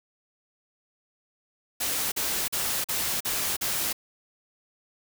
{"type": "noise bursts", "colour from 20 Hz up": "white", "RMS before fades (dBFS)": -28, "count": 6, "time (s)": [1.8, 3.93], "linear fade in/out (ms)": 10, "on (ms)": 320, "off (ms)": 42, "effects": []}